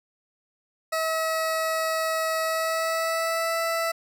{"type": "tone with pitch glide", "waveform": "20% pulse", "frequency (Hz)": [643, 661.8], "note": ["E5", "E5"], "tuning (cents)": [-43, 7], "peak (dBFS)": -19, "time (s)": [0.92, 3.92], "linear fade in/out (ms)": 10, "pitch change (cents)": 50, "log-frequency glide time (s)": [2.41, 3.6], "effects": []}